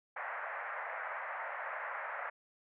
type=band-pass noise; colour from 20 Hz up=white; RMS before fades=-41 dBFS; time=0.16-2.3 s; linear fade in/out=10 ms; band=560 to 2000 Hz; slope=48 dB/octave; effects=none